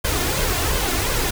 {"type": "noise with flanger", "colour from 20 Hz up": "pink", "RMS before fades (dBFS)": -21, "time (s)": [0.04, 1.31], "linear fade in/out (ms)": 10, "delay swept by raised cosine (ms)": [1.9, 2.88], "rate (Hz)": 2.8, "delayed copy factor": 0.55, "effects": []}